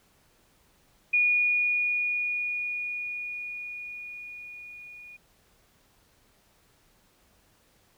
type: tone with level ramp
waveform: sine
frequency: 2448 Hz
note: D#7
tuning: 29 cents flat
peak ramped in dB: -19 to -44 dBFS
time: 1.13-5.17 s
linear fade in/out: 10 ms
effects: pink hiss -64 dBFS RMS until 7.97 s